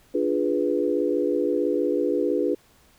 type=chord; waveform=sine; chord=D diminished seventh; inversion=none; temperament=equal; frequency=293.7 / 349.2 / 415.3 / 493.9 Hz; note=D4 / F4 / Ab4 / Cb5; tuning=0 / 0 / 0 / 0 cents; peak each=-26 dBFS; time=0.14-2.55 s; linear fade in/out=10 ms; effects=pink hiss -58 dBFS RMS until 2.98 s